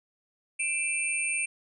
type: tone cluster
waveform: sine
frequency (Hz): 2368 / 2644 / 8920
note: D7 / E7 / C#9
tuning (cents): +14 / +5 / +10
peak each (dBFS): -31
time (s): 0.59-1.46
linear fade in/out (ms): 10
effects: none